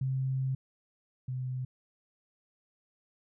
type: tone pair in turn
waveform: sine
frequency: 132.2 / 128.14 Hz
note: C3 / C3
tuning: +18 / -36 cents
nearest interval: minor second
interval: 54 cents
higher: first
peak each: -28 / -32 dBFS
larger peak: first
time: 0.01-0.55 / 1.28-1.65 s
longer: first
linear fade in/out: 5 ms
effects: none